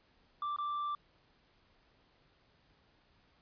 triangle tone with dropouts, 1174.7 Hz, D6, in tune, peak -32 dBFS, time 0.42-0.95 s, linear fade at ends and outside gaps 2 ms, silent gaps 0.563-0.585 s, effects pink hiss -69 dBFS RMS until 3.41 s + resampled to 11025 Hz

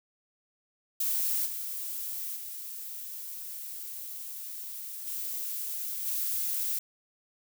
violet noise with level steps, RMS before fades -29 / -36 / -40 / -35 / -31 dBFS, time 1-6.79 s, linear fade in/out 5 ms, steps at 1.45 / 2.35 / 5.06 / 6.05 s, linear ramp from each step 20 ms, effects none

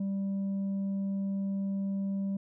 sine tone with tanh clipping, 196 Hz, G3, in tune, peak -30 dBFS, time 0-2.37 s, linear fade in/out 5 ms, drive 3 dB, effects none

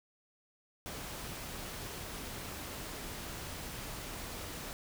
pink noise, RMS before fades -43 dBFS, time 0.86-4.73 s, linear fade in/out 0 ms, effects none

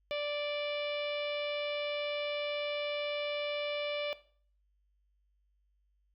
harmonic tone with a mistuned harmonic, 586 Hz, D5, 4 cents flat, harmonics 1 / 2 / 3 / 4 / 5 / 6 / 7 / 8 / 9, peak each -33 / -46 / -51 / -42 / -44 / -45 / -53 / -59 / -60 dBFS, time 0.11-4.13 s, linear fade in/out 0 ms, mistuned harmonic 8, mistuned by +20 cents, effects noise-tail reverb RT60 0.5 s tail -17 dB re dry + added 50 Hz sine -70 dBFS peak until 6.14 s

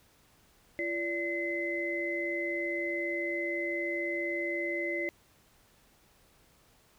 sine tone cluster, 341.6 / 579 / 2046 Hz, F4 / D5 / C7, -38 / -25 / -39 cents, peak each -35 / -37 / -33 dBFS, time 0.79-5.09 s, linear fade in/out 0 ms, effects pink hiss -64 dBFS RMS until 6.98 s

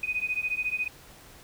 sine beating tone pair, 2489 / 2503 Hz, D#7 / D#7, 0 / +10 cents, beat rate 14 Hz, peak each -30 dBFS, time 0.03-0.88 s, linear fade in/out 5 ms, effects pink hiss -51 dBFS RMS until 1.43 s

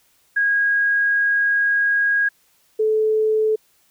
sine tone pair in turn, 1640 / 434.4 Hz, G#6 / A4, -22 / -22 cents, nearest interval octave + major seventh, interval 2300 cents, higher first, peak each -15 dBFS, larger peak neither, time 0.36-2.29 / 2.79-3.56 s, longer first, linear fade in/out 10 ms, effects white hiss -60 dBFS RMS until 3.9 s

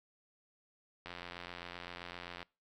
click train, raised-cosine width 0.3 ms, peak -28 dBFS, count 121, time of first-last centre 1.06-2.428 s, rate 87.7 Hz, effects noise-tail reverb RT60 0.3 s tail -24 dB re dry

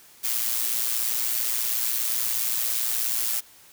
blue noise with amplitude modulation, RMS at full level -23 dBFS, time 0.23-3.41 s, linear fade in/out 20 ms, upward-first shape sine, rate 117 Hz, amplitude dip 60%, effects white hiss -52 dBFS RMS until 3.72 s

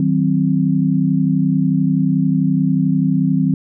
sine chord, C diminished, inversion first, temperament just, 156.98 / 188.37 / 261.6 Hz, Eb3 / Gb3 / C4, +16 / +31 / 0 cents, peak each -17 dBFS, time 0-3.54 s, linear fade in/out 2 ms, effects none

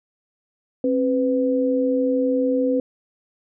sine tone pair together, 267.3 / 500.5 Hz, C4 / B4, +37 / +23 cents, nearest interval major seventh, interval 1086 cents, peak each -20 dBFS, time 0.84-2.8 s, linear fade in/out 2 ms, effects none

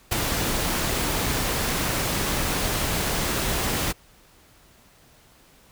pink noise with ADSR envelope, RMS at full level -20 dBFS, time 0.11-3.93 s, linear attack 14 ms, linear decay 12 ms, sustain -5 dB, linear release 24 ms, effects pink hiss -55 dBFS RMS until 5.71 s

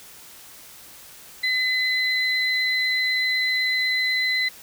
sine tone pair together, 2023 / 4046 Hz, B6 / B7, +41 / +41 cents, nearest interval octave, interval 1200 cents, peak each -21 / -25 dBFS, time 1.43-4.49 s, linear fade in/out 10 ms, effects white hiss -45 dBFS RMS until 4.62 s

